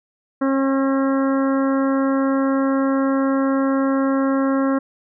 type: harmonic tone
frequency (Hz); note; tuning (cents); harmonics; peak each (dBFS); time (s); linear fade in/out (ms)
270.4; C#4; -43; 1 / 2 / 3 / 4 / 5 / 6 / 7; -17 / -23 / -34 / -28 / -30 / -35 / -39; 0.41-4.79; 10
effects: none